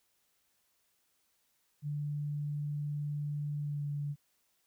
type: tone with pitch glide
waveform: sine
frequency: 146.83 to 144.89 Hz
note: D3 to D3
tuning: 0 to -23 cents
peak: -33 dBFS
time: 1.82-4.16 s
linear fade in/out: 50 ms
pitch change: -23 cents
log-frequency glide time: 3.61-3.84 s
effects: white hiss -75 dBFS RMS until 4.66 s

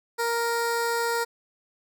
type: tone with notch filter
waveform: 15% pulse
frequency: 467 Hz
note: A#4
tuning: 3 cents sharp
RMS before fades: -26 dBFS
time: 0.18-1.25 s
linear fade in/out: 20 ms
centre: 2700 Hz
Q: 1.8
effects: none

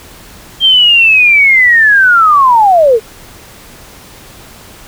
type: linear sweep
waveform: sine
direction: down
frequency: 3194 to 418.2 Hz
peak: -3 dBFS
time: 0.6-3 s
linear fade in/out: 50 ms
effects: pink hiss -35 dBFS RMS until 4.87 s

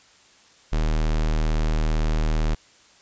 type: tone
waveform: square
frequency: 38.89 Hz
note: D#1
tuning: in tune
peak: -20 dBFS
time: 0.72-2.55 s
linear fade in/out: 10 ms
effects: white hiss -54 dBFS RMS until 3.01 s + resampled to 16000 Hz

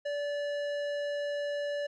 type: tone with tanh clipping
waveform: sine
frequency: 579 Hz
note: D5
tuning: 25 cents flat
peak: -33 dBFS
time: 0.05-1.87 s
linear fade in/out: 10 ms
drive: 15 dB
effects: none

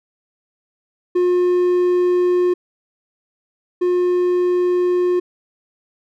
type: tone pair in turn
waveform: triangle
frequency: 357.9 / 357.9 Hz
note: F4 / F4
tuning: +42 / +42 cents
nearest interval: unison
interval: 0 cents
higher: neither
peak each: -11 / -12 dBFS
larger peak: first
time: 1.15-2.54 / 3.81-5.2 s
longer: neither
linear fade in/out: 10 ms
effects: none

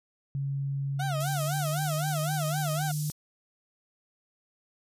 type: tone with pitch glide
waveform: sine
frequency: 138.5 to 150.17 Hz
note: C#3 to D3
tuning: -1 to +39 cents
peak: -28 dBFS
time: 0.35-3.1 s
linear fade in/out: 0 ms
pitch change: +140 cents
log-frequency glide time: 0.97-1.88 s
type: tone with vibrato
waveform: 30% pulse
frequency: 698.5 Hz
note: F5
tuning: in tune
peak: -29 dBFS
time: 0.99-2.92 s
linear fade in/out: 10 ms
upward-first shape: sine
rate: 3.9 Hz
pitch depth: 210 cents each way
type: high-pass noise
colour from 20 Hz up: pink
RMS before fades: -39 dBFS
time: 1.2-3.12 s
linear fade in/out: 5 ms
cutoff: 5300 Hz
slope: 24 dB/octave
effects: resampled to 32000 Hz

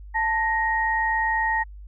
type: tone pair together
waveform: sine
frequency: 884 / 1873.1 Hz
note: A5 / A#6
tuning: +8 / +8 cents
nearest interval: octave + minor second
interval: 1300 cents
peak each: -23 dBFS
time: 0.14-1.64 s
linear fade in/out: 20 ms
effects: added 50 Hz sine -38 dBFS peak until 1.87 s

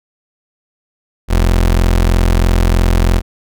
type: tone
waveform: 30% pulse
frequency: 43.1 Hz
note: F1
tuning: 22 cents flat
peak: -6 dBFS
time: 1.28-3.22 s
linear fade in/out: 50 ms
effects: none

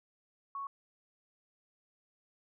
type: tone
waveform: sine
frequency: 1108.7 Hz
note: C#6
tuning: in tune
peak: -37 dBFS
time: 0.55-0.67 s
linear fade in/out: 2 ms
effects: none

